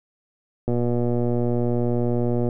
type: click train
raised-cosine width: 2 ms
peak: -11 dBFS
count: 218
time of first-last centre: 0.68-2.488 s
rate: 120 Hz
effects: none